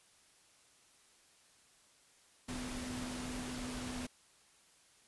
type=tone in noise; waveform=sine; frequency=250.2 Hz; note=B3; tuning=23 cents sharp; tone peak=-42 dBFS; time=2.48-4.07 s; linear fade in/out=10 ms; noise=pink; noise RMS=-44 dBFS; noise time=2.48-4.07 s; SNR=-1 dB; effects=white hiss -66 dBFS RMS until 5.07 s + resampled to 24000 Hz